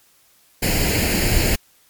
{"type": "noise with comb filter", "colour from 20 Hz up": "pink", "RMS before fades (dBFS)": -18, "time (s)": [0.62, 1.56], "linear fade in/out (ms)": 10, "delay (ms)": 0.42, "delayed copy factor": 0.7, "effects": ["white hiss -56 dBFS RMS until 1.89 s", "MP3 96 kbps"]}